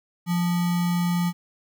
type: tone with sample-and-hold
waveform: sine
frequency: 174.61 Hz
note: F3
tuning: in tune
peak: -20 dBFS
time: 0.26-1.33 s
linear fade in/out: 50 ms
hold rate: 1050 Hz
effects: none